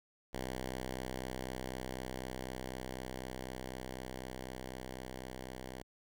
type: tone with level ramp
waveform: 5% pulse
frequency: 64 Hz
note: C2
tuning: 38 cents flat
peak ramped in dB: -27 to -33 dBFS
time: 0.33-5.83 s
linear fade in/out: 10 ms
effects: none